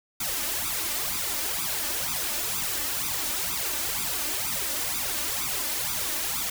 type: noise with flanger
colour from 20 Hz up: white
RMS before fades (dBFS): -29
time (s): 0.2-6.5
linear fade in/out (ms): 5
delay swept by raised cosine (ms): 0.82 to 3.42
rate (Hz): 2.1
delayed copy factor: +1
effects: none